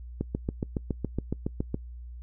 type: click train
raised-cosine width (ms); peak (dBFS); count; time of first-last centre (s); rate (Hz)
3; -15; 12; 0.21-1.744; 7.17
effects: noise-tail reverb RT60 0.1 s tail -24 dB re dry + added 60 Hz sine -39 dBFS peak until 2.22 s